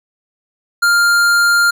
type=tone with tanh clipping; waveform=sine; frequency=1400 Hz; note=F6; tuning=4 cents sharp; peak=-11 dBFS; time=0.82-1.71 s; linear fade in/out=10 ms; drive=18 dB; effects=none